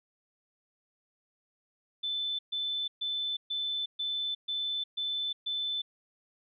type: tone bursts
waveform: sine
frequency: 3520 Hz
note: A7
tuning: in tune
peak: -30 dBFS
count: 8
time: 2.03-5.82 s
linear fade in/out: 10 ms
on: 360 ms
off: 130 ms
effects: none